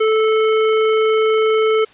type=tone; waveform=square; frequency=437.7 Hz; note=A4; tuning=9 cents flat; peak=-13 dBFS; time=0-1.85 s; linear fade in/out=10 ms; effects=white hiss -46 dBFS RMS until 1.93 s + resampled to 8000 Hz